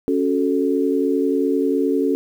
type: chord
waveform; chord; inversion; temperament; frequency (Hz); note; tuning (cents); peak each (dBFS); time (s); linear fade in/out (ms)
sine; F# minor; second; equal; 277.2 / 370 / 440; C#4 / F#4 / A4; 0 / 0 / 0; -19 / -22 / -21; 0.08-2.15; 0
effects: 8-bit